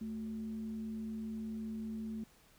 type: tone with frequency modulation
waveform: sine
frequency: 220 Hz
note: A3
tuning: in tune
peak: -38 dBFS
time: 0.01-2.24 s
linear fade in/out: 5 ms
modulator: 151 Hz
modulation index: 0.27
effects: pink hiss -65 dBFS RMS until 2.58 s